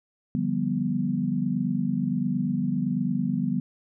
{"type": "chord", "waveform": "sine", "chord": "G dominant seventh", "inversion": "second", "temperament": "equal with one note detuned", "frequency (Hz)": [146.83, 174.61, 196, 244.5], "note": ["D3", "F3", "G3", "B3"], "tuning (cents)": [0, 0, 0, -17], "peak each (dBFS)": [-31, -30, -28, -27], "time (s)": [0.35, 3.6], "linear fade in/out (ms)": 0, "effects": []}